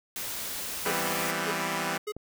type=noise; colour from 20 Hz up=white; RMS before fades=-35 dBFS; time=0.16-1.31 s; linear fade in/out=0 ms
type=chord; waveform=5% pulse; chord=C major seventh; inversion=first; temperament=equal; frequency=164.81 / 196 / 246.9 / 261.6 Hz; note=E3 / G3 / B3 / C4; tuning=0 / 0 / 0 / 0 cents; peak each=-21 / -21 / -24 / -26 dBFS; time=0.85-1.98 s; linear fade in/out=10 ms
type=tone bursts; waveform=square; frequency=420.7 Hz; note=G#4; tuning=22 cents sharp; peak=-31 dBFS; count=3; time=0.86-2.122 s; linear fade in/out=10 ms; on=54 ms; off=550 ms
type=click; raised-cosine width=2 ms; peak=-28 dBFS; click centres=2.166 s
effects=none